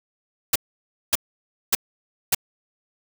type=noise bursts; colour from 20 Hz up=white; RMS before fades=-18 dBFS; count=4; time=0.53-2.348 s; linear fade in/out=5 ms; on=27 ms; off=570 ms; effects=none